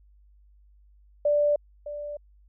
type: tone with echo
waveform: sine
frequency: 587.3 Hz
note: D5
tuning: in tune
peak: -19 dBFS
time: 1.25-1.56 s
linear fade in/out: 5 ms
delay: 610 ms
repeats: 1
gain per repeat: -13 dB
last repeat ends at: 2.17 s
effects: added 50 Hz sine -54 dBFS peak until 2.48 s